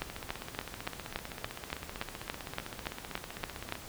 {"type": "two click trains", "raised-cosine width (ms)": 0.3, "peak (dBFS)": [-16, -23], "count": [14, 58], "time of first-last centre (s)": [[0.02, 3.724], [0.1, 3.754]], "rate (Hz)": [3.51, 15.6], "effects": ["pink hiss -47 dBFS RMS until 3.88 s"]}